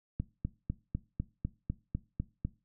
click train, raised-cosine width 5 ms, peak -20 dBFS, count 10, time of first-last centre 0.2-2.45 s, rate 4 Hz, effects noise-tail reverb RT60 0.3 s tail -19 dB re dry

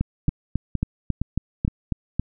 two click trains, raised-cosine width 5 ms, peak -9 / -11 dBFS, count 9 / 4, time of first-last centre 0.01-2.196 / 0.29-1.679 s, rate 3.66 / 2.16 Hz, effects none

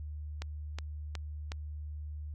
click train, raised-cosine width 0.2 ms, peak -22 dBFS, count 4, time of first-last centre 0.42-1.519 s, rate 2.73 Hz, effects added 75 Hz sine -38 dBFS peak until 2.34 s

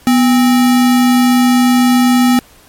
sine tone with sample-and-hold, 246.9 Hz, B3, in tune, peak -6 dBFS, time 0.07-2.39 s, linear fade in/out 0 ms, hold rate 1050 Hz, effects pink hiss -44 dBFS RMS until 2.68 s + MP3 64 kbps

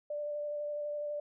sine tone with vibrato, 590 Hz, D5, 8 cents sharp, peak -34 dBFS, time 0.1-1.2 s, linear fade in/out 5 ms, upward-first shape square, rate 12 Hz, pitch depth 10 cents each way, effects none

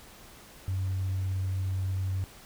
sine tone, 94.5 Hz, F#2, 37 cents sharp, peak -26 dBFS, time 0.68-2.24 s, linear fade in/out 0 ms, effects tanh soft clip ceiling -24 dBFS + pink hiss -51 dBFS RMS until 2.45 s

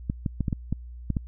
clicks, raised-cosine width 5 ms, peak -13 dBFS, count 8, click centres 0.099 / 0.262 / 0.407 / 0.482 / 0.528 / 0.726 / 1.103 / 1.168 s, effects added 60 Hz sine -38 dBFS peak until 1.27 s

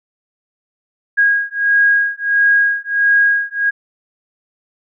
sine beating tone pair, 1638 / 1639.5 Hz, G#6 / G#6, -24 / -23 cents, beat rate 1.5 Hz, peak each -14 / -14 dBFS, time 1.17-3.71 s, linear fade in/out 20 ms, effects none

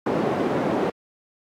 white band-pass noise, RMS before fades -23 dBFS, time 0.06-0.9 s, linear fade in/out 5 ms, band 170 to 520 Hz, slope 12 dB/octave, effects high-pass 100 Hz 12 dB/octave + AAC 64 kbps

